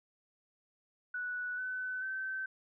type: tone with pitch steps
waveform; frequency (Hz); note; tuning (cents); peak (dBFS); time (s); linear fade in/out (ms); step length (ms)
sine; 1477 / 1508.9 / 1541.5; F#6 / F#6 / G6; -3 / +34 / -29; -35; 1.14-2.46; 5; 440
effects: none